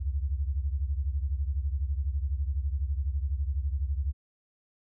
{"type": "beating tone pair", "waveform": "sine", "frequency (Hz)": [66.8, 78.8], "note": ["C2", "D#2"], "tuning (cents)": [36, 23], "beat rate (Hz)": 12, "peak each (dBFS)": [-28, -32], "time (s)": [0, 4.13], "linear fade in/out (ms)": 20, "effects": []}